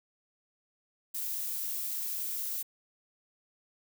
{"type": "noise", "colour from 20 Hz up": "violet", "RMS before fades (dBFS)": -35, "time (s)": [1.14, 2.63], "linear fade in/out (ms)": 10, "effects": []}